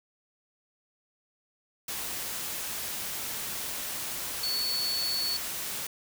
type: tone in noise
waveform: sine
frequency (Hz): 4435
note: C#8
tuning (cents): 0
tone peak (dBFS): -28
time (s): 4.43-5.37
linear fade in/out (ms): 5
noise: white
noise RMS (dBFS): -35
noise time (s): 1.88-5.87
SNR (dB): +4
effects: none